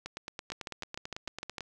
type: two click trains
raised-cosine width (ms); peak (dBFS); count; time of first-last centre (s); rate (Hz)
0.2; -21 / -20; 15 / 8; 0.06-1.607 / 0.52-1.582; 9.05 / 6.59
effects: none